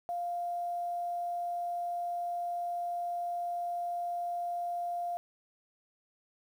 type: tone with quantisation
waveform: sine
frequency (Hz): 698.5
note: F5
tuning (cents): 0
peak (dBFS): -32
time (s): 0.09-5.17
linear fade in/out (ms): 0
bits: 10
effects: none